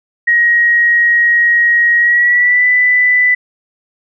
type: tone with pitch glide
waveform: sine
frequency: 1889 to 1989.8 Hz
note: A#6 to B6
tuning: +22 to +12 cents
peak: -7 dBFS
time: 0.27-3.35 s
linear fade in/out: 10 ms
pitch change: +90 cents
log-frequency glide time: 1.98-2.66 s
effects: none